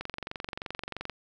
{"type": "click train", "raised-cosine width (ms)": 0.3, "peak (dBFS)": -19, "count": 26, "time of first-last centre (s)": [0.01, 1.097], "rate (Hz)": 23, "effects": []}